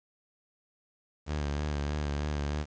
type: tone with vibrato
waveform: sawtooth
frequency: 73.42 Hz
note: D2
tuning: in tune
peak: -26 dBFS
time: 1.26-2.66 s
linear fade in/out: 50 ms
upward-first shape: sine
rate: 3.2 Hz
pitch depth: 43 cents each way
effects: resampled to 16000 Hz + 9-bit